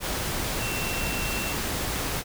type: tone in noise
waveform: sine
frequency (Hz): 2704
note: E7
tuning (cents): +43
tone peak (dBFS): -33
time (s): 0.58-1.56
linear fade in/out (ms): 50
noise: pink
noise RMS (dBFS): -29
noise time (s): 0-2.24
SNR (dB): -7
effects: none